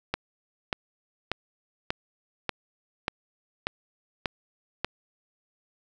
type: click train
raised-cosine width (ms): 0.3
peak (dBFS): -10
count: 9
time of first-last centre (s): 0.14-4.846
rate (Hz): 1.7
effects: none